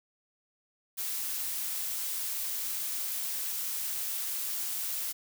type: noise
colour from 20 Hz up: blue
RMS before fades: -34 dBFS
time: 0.97-5.13 s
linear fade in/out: 20 ms
effects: none